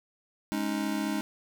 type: chord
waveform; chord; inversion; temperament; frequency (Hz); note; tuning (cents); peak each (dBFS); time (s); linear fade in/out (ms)
square; Ab suspended fourth; none; just; 207.7 / 276.9 / 311.5; Ab3 / Db4 / Eb4; 0 / -2 / +2; -33 / -35 / -33; 0.52-1.21; 0
effects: none